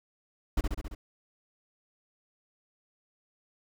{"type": "noise with echo", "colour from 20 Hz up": "brown", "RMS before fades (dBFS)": -25, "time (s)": [0.57, 0.61], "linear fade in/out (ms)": 5, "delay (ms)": 68, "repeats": 5, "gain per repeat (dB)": -3, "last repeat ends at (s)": 0.95, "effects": []}